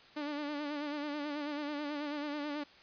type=tone with vibrato; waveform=sawtooth; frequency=293.7 Hz; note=D4; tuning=in tune; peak=-32 dBFS; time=0.16-2.64 s; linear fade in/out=10 ms; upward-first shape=sine; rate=9.2 Hz; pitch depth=52 cents each way; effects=white hiss -58 dBFS RMS until 2.82 s + resampled to 11025 Hz